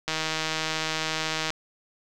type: click train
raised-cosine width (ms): 0.2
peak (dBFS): -10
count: 226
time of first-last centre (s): 0.08-1.504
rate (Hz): 158
effects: none